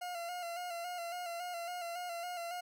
40% pulse tone with vibrato, 698.5 Hz, F5, in tune, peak -38 dBFS, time 0.01-2.61 s, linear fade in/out 10 ms, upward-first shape square, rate 3.6 Hz, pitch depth 41 cents each way, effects none

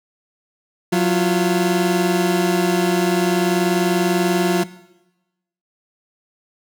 30% pulse tone pair together, 181.7 / 343 Hz, F#3 / F4, -31 / -31 cents, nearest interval major seventh, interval 1100 cents, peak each -14 / -17 dBFS, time 0.92-4.64 s, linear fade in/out 10 ms, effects noise-tail reverb RT60 1.0 s tail -18 dB re dry

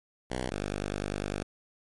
5% pulse tone pair in turn, 63 / 50 Hz, B1 / G1, +35 / +35 cents, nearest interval major third, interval 400 cents, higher first, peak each -20 dBFS, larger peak neither, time 0.3-0.5 / 0.5-1.43 s, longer second, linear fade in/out 10 ms, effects MP3 48 kbps

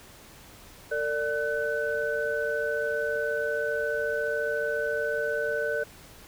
sine tone cluster, 453.5 / 588 / 1508 Hz, A#4 / D5 / F#6, -48 / +2 / +32 cents, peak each -30 dBFS, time 0.91-5.84 s, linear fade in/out 10 ms, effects pink hiss -50 dBFS RMS until 6.27 s

